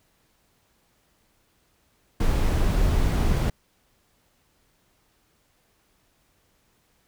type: noise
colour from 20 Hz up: brown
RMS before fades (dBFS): -21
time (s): 2.2-3.5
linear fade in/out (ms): 5
effects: pink hiss -66 dBFS RMS until 7.07 s